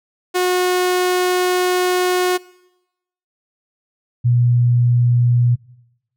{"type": "tone pair in turn", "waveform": ["sawtooth", "sine"], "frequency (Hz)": [363, 121.14], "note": ["F#4", "B2"], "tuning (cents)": [-33, -33], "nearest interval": "octave + perfect fifth", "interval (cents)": 1900, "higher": "first", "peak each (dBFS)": -11, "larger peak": "neither", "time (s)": [[0.34, 2.38], [4.24, 5.56]], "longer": "first", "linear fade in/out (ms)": 20, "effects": ["noise-tail reverb RT60 0.9 s tail -22 dB re dry"]}